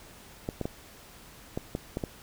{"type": "clicks", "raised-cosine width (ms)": 2, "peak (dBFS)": -17, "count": 7, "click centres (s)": [0.489, 0.613, 0.655, 1.575, 1.751, 1.971, 2.038], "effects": ["pink hiss -51 dBFS RMS until 2.22 s"]}